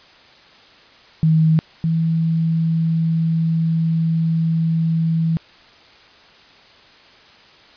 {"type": "tone pair in turn", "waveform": "sine", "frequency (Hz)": [159.2, 163.2], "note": ["D#3", "E3"], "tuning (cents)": [40, -17], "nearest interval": "unison", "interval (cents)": 43, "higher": "second", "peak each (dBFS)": [-11, -15], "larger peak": "first", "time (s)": [[1.23, 1.59], [1.84, 5.37]], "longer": "second", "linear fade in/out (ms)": 0, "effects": ["white hiss -47 dBFS RMS until 7.76 s", "resampled to 11025 Hz"]}